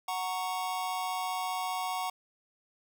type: chord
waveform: square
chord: F# major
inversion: none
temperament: just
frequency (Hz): 740 / 925 / 1110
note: F#5 / A#5 / C#6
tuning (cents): 0 / -14 / +2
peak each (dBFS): -35 / -38 / -38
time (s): 0.08-2.1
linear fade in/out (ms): 5
effects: none